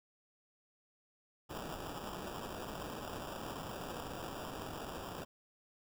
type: noise with sample-and-hold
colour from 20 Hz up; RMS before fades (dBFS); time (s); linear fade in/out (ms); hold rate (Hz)
white; -44; 1.49-5.25; 20; 2100
effects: none